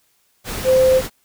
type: tone in noise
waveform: sine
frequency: 519 Hz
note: C5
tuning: 14 cents flat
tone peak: -10 dBFS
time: 0.64-1.02 s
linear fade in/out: 50 ms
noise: pink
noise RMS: -27 dBFS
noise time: 0.44-1.1 s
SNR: +14 dB
effects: white hiss -62 dBFS RMS until 1.24 s